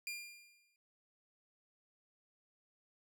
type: tone with exponential decay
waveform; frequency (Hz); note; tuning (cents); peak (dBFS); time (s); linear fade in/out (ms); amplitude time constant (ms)
sawtooth; 2400; D7; +37; -35; 0.07-0.76; 1; 150
effects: none